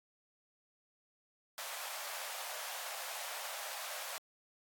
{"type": "high-pass noise", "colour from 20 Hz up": "pink", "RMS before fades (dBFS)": -43, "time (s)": [1.58, 4.18], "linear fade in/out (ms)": 0, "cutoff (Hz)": 570, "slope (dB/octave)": 48, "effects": ["AAC 64 kbps"]}